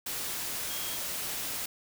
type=tone in noise; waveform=sine; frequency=3259 Hz; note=G#7; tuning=33 cents flat; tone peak=-42 dBFS; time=0.7-0.97 s; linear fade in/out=5 ms; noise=white; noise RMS=-35 dBFS; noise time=0.06-1.66 s; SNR=-10 dB; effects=none